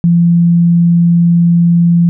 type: tone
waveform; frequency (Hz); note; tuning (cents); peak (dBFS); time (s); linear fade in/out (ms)
sine; 171; F3; -36; -5; 0.04-2.09; 0
effects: none